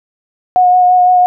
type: tone with vibrato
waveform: sine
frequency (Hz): 726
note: F#5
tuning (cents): -33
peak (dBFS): -5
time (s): 0.56-1.26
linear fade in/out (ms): 0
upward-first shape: sine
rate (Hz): 5.9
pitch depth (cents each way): 15
effects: none

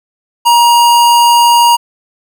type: tone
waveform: square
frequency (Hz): 947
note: A#5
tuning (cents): +27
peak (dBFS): -5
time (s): 0.45-1.77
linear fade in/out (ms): 20
effects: none

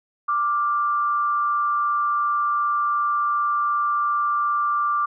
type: tone pair together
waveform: sine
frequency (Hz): 1177.3 / 1400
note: D6 / F6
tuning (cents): +4 / +4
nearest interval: minor third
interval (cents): 300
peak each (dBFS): -19 / -30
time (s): 0.28-5.06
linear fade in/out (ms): 10
effects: none

